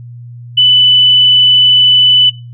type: tone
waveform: sine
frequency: 2991 Hz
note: F#7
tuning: 18 cents sharp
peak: -4 dBFS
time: 0.57-2.3 s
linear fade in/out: 10 ms
effects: noise-tail reverb RT60 0.3 s tail -19 dB re dry + added 120 Hz sine -27 dBFS peak until 2.53 s